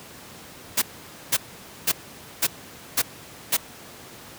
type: noise bursts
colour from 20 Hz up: white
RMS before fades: -20 dBFS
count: 6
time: 0.77-3.57 s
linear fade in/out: 10 ms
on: 50 ms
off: 500 ms
effects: pink hiss -43 dBFS RMS until 4.38 s + high-pass 100 Hz 12 dB/octave